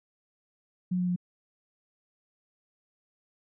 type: tone with pitch steps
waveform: sine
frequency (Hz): 181.4 / 179.73 / 178.08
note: F#3 / F3 / F3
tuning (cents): -34 / +50 / +34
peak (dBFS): -25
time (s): 0.91-1.162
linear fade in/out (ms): 10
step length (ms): 84
effects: none